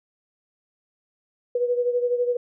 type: beating tone pair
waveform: sine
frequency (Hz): 486.2 / 498.2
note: B4 / B4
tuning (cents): -27 / +15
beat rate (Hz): 12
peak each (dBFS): -21 / -27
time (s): 1.55-2.37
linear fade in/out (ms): 5
effects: none